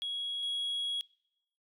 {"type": "tone pair in turn", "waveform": "sine", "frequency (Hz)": [3322, 3322], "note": ["G#7", "G#7"], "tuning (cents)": [0, 0], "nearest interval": "unison", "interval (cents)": 0, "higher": "neither", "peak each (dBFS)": [-32, -29], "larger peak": "second", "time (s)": [[0.02, 0.43], [0.43, 1.01]], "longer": "second", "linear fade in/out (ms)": 0, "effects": ["noise-tail reverb RT60 0.8 s tail -24 dB re dry", "tanh soft clip ceiling -30 dBFS"]}